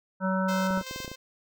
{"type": "harmonic tone", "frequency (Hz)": 188.7, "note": "F#3", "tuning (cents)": 34, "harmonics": [1, 3, 5, 7, 8], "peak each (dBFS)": [-26, -31, -33, -34, -35], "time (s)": [0.2, 0.83], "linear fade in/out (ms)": 50}
{"type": "tone with tremolo", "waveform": "5% pulse", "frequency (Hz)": 521, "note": "C5", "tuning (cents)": -7, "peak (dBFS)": -24, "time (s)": [0.48, 1.16], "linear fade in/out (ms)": 10, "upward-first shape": "square", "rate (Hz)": 2.6, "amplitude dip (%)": 50}
{"type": "clicks", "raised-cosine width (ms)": 2, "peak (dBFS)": -26, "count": 9, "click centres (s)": [0.707, 0.775, 0.812, 0.911, 0.961, 1.003, 1.047, 1.079, 1.116]}
{"effects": []}